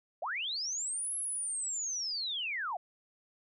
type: linear two-way sweep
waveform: sine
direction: up then down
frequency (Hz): 554.4 to 11110 to 652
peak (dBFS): -33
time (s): 0.22-2.77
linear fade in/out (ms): 5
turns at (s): 1.16
effects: none